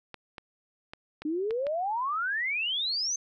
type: clicks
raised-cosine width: 0.3 ms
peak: -24 dBFS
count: 6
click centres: 0.143 / 0.382 / 0.935 / 1.22 / 1.508 / 1.668 s
type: exponential sweep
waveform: sine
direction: up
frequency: 293.7 to 6360 Hz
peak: -27 dBFS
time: 1.25-3.16 s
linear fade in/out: 5 ms
effects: none